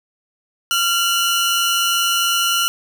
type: tone pair together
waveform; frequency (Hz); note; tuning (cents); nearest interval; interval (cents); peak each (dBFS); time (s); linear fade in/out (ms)
sawtooth; 1381.5 / 2946; F6 / F#7; -19 / -8; octave + minor second; 1311; -15; 0.71-2.68; 0
effects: none

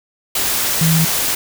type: tone in noise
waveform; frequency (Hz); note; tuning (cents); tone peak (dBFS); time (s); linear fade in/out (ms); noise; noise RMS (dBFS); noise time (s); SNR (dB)
sine; 162.1; E3; -29; -12; 0.81-1.05; 5; white; -18; 0.35-1.35; +3
effects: none

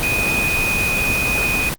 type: tone in noise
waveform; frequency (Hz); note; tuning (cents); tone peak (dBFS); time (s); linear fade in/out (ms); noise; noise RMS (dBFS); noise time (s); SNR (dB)
sine; 2489; D#7; 0; -17; 0.03-1.69; 0; pink; -22; 0-1.74; +2
effects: Opus 24 kbps

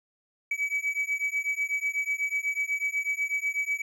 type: beating tone pair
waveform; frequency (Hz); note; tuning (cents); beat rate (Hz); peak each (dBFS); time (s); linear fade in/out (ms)
triangle; 2279 / 2287.1; C#7 / D7; +47 / -46; 8.1; -28; 0.51-3.82; 5
effects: none

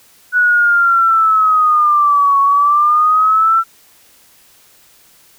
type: linear two-way sweep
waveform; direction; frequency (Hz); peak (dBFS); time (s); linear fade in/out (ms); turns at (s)
sine; down then up; 1480 to 1108.7 to 1351; -8; 0.32-3.64; 50; 2.4
effects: white hiss -48 dBFS RMS until 5.38 s

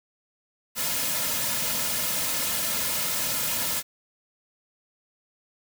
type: noise with comb filter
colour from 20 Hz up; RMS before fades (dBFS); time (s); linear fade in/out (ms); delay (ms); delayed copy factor
white; -27; 0.75-3.83; 50; 2.6; -0.65
effects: none

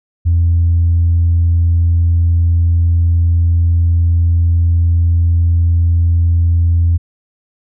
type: tone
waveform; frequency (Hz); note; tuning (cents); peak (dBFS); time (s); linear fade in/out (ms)
sine; 84.7; E2; +48; -7; 0.25-6.98; 20
effects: tanh soft clip ceiling -5 dBFS

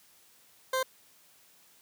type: tone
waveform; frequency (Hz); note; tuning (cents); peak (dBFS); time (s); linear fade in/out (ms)
20% pulse; 521; C5; -7; -22; 0.73-0.83; 5
effects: white hiss -61 dBFS RMS until 1.81 s + high-pass 80 Hz 12 dB/octave

